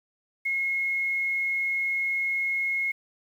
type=tone with quantisation; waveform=sine; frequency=2164 Hz; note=C#7; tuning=42 cents flat; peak=-24 dBFS; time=0.45-2.92 s; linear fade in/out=10 ms; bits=9; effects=none